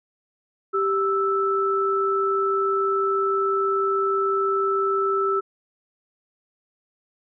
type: tone pair together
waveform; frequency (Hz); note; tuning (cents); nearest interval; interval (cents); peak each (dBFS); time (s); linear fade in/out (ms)
sine; 391.8 / 1318; G4 / E6; -1 / -1; octave + major sixth; 2100; -22; 0.73-5.41; 20
effects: none